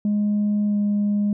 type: tone with pitch glide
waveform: sine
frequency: 207.7 to 205.7 Hz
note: G#3 to G#3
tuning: 0 to -16 cents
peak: -16 dBFS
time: 0.05-1.33 s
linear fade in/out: 2 ms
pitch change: -16 cents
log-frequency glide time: 0.67-0.76 s
effects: tanh soft clip ceiling -16 dBFS